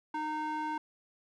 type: tone with band-pass filter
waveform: square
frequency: 307.7 Hz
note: D#4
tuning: 19 cents flat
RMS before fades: -35 dBFS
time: 0.14-0.78 s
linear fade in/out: 5 ms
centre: 1000 Hz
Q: 2
effects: none